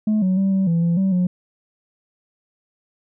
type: tone with pitch steps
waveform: sine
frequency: 214.3 / 186.4 / 193.9 / 191.9 / 167.8 / 169.9 / 191.9 / 180.3 Hz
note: A3 / F#3 / G3 / G3 / E3 / F3 / G3 / F#3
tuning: -45 / +13 / -19 / -37 / +31 / -47 / -37 / -45 cents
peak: -13 dBFS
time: 0.07-1.27 s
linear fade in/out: 5 ms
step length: 150 ms
effects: tanh soft clip ceiling -14 dBFS